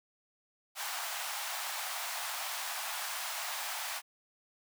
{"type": "high-pass noise", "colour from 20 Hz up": "pink", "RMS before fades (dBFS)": -38, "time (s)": [0.75, 4.02], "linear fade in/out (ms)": 50, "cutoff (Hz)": 680, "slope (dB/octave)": 48, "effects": []}